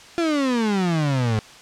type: exponential sweep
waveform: 35% pulse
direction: down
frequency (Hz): 347.1 to 105.5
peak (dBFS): -17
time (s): 0.18-1.39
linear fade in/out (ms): 0
effects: white hiss -44 dBFS RMS until 1.61 s + low-pass 6000 Hz 12 dB/octave